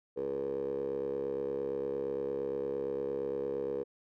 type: tone with band-pass filter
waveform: 10% pulse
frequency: 68.7 Hz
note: C#2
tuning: 15 cents flat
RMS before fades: -35 dBFS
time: 0.16-3.84 s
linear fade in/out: 20 ms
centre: 460 Hz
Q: 9.6
effects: none